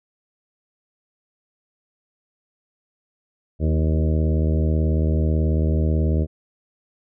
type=harmonic tone with a mistuned harmonic; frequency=78.3 Hz; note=D#2; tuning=11 cents sharp; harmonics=1 / 2 / 3 / 4 / 5 / 6 / 7 / 8; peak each=-18 / -24 / -28 / -30 / -32 / -34 / -35 / -36 dBFS; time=3.59-6.27 s; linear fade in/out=50 ms; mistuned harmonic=4; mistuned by=+19 cents; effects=none